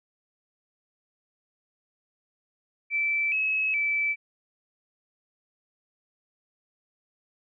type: tone with pitch steps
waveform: sine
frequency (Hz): 2325 / 2572 / 2315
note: D7 / E7 / D7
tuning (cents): -18 / -43 / -25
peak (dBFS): -23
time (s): 2.9-4.16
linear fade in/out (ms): 50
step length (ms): 420
effects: none